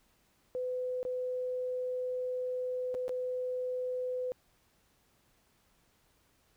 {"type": "tone with dropouts", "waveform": "sine", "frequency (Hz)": 504, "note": "B4", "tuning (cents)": 35, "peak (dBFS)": -32, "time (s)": [0.55, 4.32], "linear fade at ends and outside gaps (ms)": 0, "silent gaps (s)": [[1.03, 1.051], [2.943, 2.949], [3.081, 3.093]], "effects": ["pink hiss -70 dBFS RMS until 6.56 s"]}